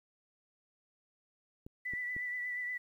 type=clicks; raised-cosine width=3 ms; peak=-34 dBFS; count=3; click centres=1.665 / 1.936 / 2.165 s
type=tone with vibrato; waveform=sine; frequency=1975 Hz; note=B6; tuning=in tune; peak=-35 dBFS; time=1.85-2.78 s; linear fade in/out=10 ms; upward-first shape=triangle; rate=8.4 Hz; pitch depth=30 cents each way
effects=11-bit